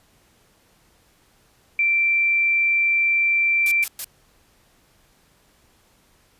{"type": "tone", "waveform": "sine", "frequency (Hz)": 2349, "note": "D7", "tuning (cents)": 0, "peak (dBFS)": -16, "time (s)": [1.79, 3.84], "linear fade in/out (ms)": 2}
{"type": "noise bursts", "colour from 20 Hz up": "blue", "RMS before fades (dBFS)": -28, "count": 3, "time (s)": [3.66, 4.045], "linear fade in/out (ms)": 2, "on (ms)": 55, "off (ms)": 110}
{"effects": ["pink hiss -59 dBFS RMS until 6.39 s", "resampled to 32000 Hz"]}